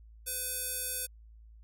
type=tone with band-pass filter; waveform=square; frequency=505 Hz; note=B4; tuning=39 cents sharp; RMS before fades=-36 dBFS; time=0.26-1.07 s; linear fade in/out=20 ms; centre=11000 Hz; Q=2.3; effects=added 55 Hz sine -51 dBFS peak until 1.63 s